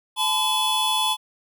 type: tone cluster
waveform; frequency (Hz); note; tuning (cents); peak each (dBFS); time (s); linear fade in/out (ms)
square; 865 / 1018 / 3399; A5 / C6 / G#7; -30 / -48 / +39; -26 / -27 / -23; 0.16-1.17; 50
effects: none